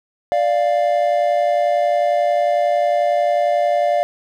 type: tone pair together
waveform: triangle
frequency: 587.4 / 698.5 Hz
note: D5 / F5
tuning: 0 / 0 cents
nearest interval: minor third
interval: 300 cents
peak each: -15 dBFS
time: 0.32-4.03 s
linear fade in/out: 0 ms
effects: none